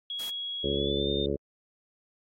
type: tone with pitch glide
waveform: sine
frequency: 3322 to 3623 Hz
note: G#7 to A7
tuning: 0 to +50 cents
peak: -32 dBFS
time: 0.1-1.26 s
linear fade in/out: 2 ms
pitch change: +150 cents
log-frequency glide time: 0.71-1.09 s
type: noise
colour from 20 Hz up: white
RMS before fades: -43 dBFS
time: 0.19-0.3 s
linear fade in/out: 5 ms
type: harmonic tone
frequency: 70.2 Hz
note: C#2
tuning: 22 cents sharp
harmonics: 1 / 2 / 3 / 4 / 5 / 6 / 7 / 8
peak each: -36 / -37 / -36 / -37 / -33 / -31 / -37 / -37 dBFS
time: 0.63-1.37 s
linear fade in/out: 20 ms
effects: AAC 48 kbps